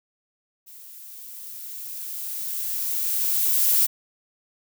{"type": "noise with level ramp", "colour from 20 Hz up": "violet", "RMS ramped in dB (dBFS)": [-45, -18], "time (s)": [0.66, 3.87], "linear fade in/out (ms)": 20, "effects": []}